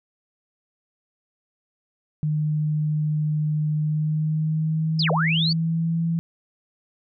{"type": "tone with pitch glide", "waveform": "sine", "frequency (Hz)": [152.3, 166.08], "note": ["D#3", "E3"], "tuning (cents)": [-37, 13], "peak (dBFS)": -20, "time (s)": [2.23, 6.19], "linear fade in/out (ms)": 0, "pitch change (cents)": 150, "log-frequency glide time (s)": [3.79, 6.05]}
{"type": "linear two-way sweep", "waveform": "sine", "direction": "down then up", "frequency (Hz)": [5274, 422.2, 4664], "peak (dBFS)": -21, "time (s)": [4.99, 5.53], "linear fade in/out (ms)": 5, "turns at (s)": 5.11}
{"effects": []}